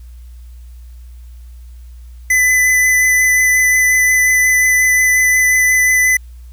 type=tone with vibrato; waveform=square; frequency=2006 Hz; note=B6; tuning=26 cents sharp; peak=-10 dBFS; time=2.3-6.17 s; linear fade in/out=5 ms; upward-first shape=sine; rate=5.6 Hz; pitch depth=10 cents each way; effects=added 60 Hz sine -32 dBFS peak until 6.52 s + white hiss -55 dBFS RMS until 6.52 s